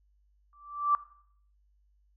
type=tone with exponential growth; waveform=sine; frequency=1168 Hz; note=D6; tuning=10 cents flat; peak=-19 dBFS; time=0.53-0.95 s; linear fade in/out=1 ms; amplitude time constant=90 ms; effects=noise-tail reverb RT60 0.6 s tail -17 dB re dry + added 50 Hz sine -64 dBFS peak until 2.16 s